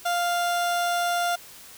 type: tone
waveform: 30% pulse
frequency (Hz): 698.5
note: F5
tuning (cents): 0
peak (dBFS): -20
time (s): 0.05-1.36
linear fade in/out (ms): 10
effects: white hiss -46 dBFS RMS until 1.77 s